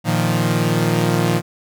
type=chord; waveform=sawtooth; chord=Bb suspended fourth; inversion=none; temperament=equal; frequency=116.54 / 155.56 / 174.61 Hz; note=Bb2 / Eb3 / F3; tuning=0 / 0 / 0 cents; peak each=-16 dBFS; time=0.04-1.42 s; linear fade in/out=50 ms; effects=none